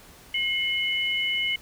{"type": "tone pair together", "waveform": "sine", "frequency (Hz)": [2147, 2978], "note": ["C7", "F#7"], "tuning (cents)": [44, 11], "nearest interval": "tritone", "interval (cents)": 567, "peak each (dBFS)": -26, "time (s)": [0.34, 1.56], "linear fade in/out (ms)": 5, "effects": ["pink hiss -50 dBFS RMS until 1.61 s"]}